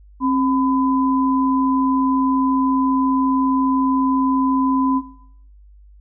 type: tone pair together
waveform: sine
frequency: 266.5 / 1006 Hz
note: C4 / B5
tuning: +32 / +32 cents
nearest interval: octave + major seventh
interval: 2300 cents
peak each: -16 / -20 dBFS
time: 0.2-5.02 s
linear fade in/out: 50 ms
effects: noise-tail reverb RT60 0.7 s tail -17 dB re dry + added 50 Hz sine -43 dBFS peak until 6 s